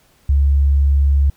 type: tone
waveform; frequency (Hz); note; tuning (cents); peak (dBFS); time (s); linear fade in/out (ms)
sine; 70; C#2; +18; -10; 0.29-1.3; 5
effects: pink hiss -55 dBFS RMS until 1.36 s